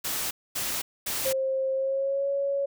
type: noise bursts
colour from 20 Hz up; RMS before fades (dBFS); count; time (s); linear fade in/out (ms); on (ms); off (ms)
white; -30; 3; 0.04-1.33; 10; 270; 240
type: tone with pitch glide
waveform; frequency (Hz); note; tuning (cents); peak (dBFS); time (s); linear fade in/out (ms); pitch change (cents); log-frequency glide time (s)
sine; 531 to 557.4; C5 to C#5; +25 to +9; -24; 1.25-2.66; 10; +84; 1.73-2.28
effects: none